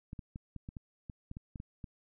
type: clicks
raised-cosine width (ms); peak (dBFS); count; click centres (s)
5; -30; 12; 0.131 / 0.192 / 0.359 / 0.563 / 0.689 / 0.768 / 1.098 / 1.314 / 1.369 / 1.558 / 1.601 / 1.842
effects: none